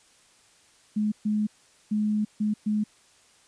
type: tone bursts at uneven times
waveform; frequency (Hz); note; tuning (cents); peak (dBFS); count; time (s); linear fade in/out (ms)
sine; 211.6; G#3; +33; -22; 5; 0.96-1.12 / 1.25-1.47 / 1.91-2.25 / 2.4-2.54 / 2.66-2.84; 10
effects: white hiss -59 dBFS RMS until 3.47 s + resampled to 22050 Hz